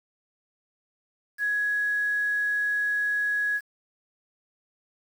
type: tone with quantisation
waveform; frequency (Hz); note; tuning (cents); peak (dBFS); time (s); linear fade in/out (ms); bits
sine; 1673; G#6; +12; -23; 1.38-3.61; 50; 8
effects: none